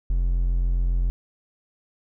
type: tone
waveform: triangle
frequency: 43.65 Hz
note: F1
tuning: in tune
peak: -17 dBFS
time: 0.1-1.1 s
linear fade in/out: 0 ms
effects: none